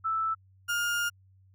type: tone pair in turn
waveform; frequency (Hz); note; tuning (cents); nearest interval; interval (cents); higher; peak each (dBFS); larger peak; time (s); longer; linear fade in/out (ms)
sine / 35% pulse; 1318.5 / 1414.8; E6 / F6; 0 / +22; minor second; 122; second; -26 / -25; second; 0.04-0.35 / 0.68-1.1; second; 20
effects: added 95 Hz sine -57 dBFS peak until 1.54 s